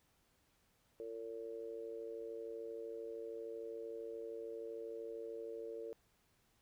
sine tone with amplitude modulation, 455.2 Hz, A#4, 41 cents flat, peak -39 dBFS, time 1-5.93 s, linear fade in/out 0 ms, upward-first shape sine, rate 113 Hz, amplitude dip 90%, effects pink hiss -75 dBFS RMS until 6.61 s

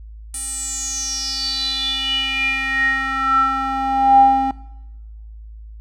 square tone with band-pass filter sweep, 267.5 Hz, C4, 38 cents sharp, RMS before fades -19 dBFS, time 0.34-4.51 s, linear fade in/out 2 ms, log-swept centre 9300 to 650 Hz, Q 10, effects noise-tail reverb RT60 1.0 s tail -20 dB re dry + added 54 Hz sine -34 dBFS peak until 5.8 s

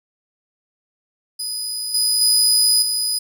25% pulse tone with level steps, 4978 Hz, D#8, in tune, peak -19 / -11 / -8 / -14 dBFS, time 1.39-3.19 s, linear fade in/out 10 ms, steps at 1.94 / 2.21 / 2.82 s, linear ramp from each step 5 ms, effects none

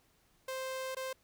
sawtooth tone with dropouts, 523.3 Hz, C5, in tune, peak -33 dBFS, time 0.48-1.13 s, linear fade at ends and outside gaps 5 ms, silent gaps 0.949-0.967 s, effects pink hiss -70 dBFS RMS until 1.23 s

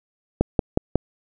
click train, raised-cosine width 2 ms, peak -3 dBFS, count 4, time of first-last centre 0.41-0.956 s, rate 5.49 Hz, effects none

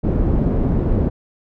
pink low-pass noise, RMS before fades -17 dBFS, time 0.03-1.1 s, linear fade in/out 20 ms, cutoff 370 Hz, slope 12 dB/octave, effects none

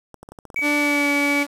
clicks, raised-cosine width 1 ms, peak -25 dBFS, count 9, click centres 0.143 / 0.23 / 0.289 / 0.32 / 0.388 / 0.453 / 0.502 / 0.544 / 0.591 s
sine tone, 2276 Hz, C#7, 45 cents sharp, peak -20 dBFS, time 0.56-1.43 s, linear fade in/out 2 ms
sawtooth tone with pitch glide, 293.7 to 286.3 Hz, D4 to D4, 0 to -44 cents, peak -16 dBFS, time 0.61-1.47 s, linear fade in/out 50 ms, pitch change -44 cents, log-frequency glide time 0.77-1.1 s
effects resampled to 32000 Hz + 7-bit

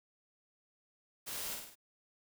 white noise with echo, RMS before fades -42 dBFS, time 1.26-1.56 s, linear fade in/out 20 ms, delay 49 ms, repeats 4, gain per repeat -4 dB, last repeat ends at 1.756 s, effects none

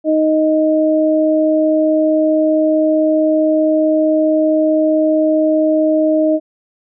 sine tone pair together, 311.8 / 623.6 Hz, D#4 / D#5, +4 / +4 cents, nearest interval octave, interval 1200 cents, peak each -13 dBFS, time 0.04-6.4 s, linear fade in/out 50 ms, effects none

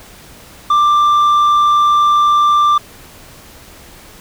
sine tone with tanh clipping, 1182 Hz, D6, 11 cents sharp, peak -9 dBFS, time 0.7-2.78 s, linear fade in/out 5 ms, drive 5 dB, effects pink hiss -39 dBFS RMS until 4.2 s

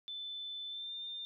sine tone with pitch glide, 3520 to 3604 Hz, A7 to A7, 0 to +41 cents, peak -40 dBFS, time 0.08-1.25 s, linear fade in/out 0 ms, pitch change +41 cents, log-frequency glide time 0.68-0.94 s, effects none

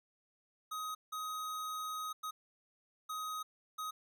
square tone bursts at uneven times, 1258 Hz, D#6, 19 cents sharp, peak -39 dBFS, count 5, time 0.71-0.95 / 1.12-2.13 / 2.23-2.31 / 3.09-3.43 / 3.78-3.91 s, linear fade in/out 10 ms, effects none

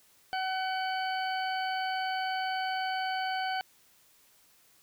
harmonic tone, 754 Hz, F#5, 32 cents sharp, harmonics 1 / 2 / 3 / 4 / 6, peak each -31 / -36 / -43 / -41 / -43 dBFS, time 0.33-3.61 s, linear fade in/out 0 ms, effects white hiss -63 dBFS RMS until 4.82 s

